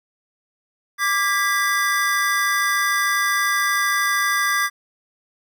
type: chord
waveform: square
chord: G# diminished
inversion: second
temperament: equal with one note detuned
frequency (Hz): 1174.7 / 1628 / 1975.5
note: D6 / G#6 / B6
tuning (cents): 0 / -35 / 0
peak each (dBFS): -23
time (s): 0.98-4.7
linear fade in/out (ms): 50
effects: none